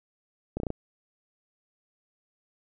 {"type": "slowing click train", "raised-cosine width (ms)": 2, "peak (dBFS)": -17, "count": 5, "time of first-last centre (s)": [0.57, 0.704], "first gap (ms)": 31, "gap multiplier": 1.05, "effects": []}